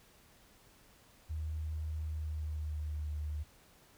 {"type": "tone with pitch glide", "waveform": "sine", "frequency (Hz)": [77.9, 75.33], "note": ["D#2", "D2"], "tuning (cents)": [3, 45], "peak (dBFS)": -35, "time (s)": [1.29, 3.44], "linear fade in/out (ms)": 20, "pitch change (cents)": -58, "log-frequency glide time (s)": [2, 3.1], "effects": ["pink hiss -63 dBFS RMS until 3.97 s"]}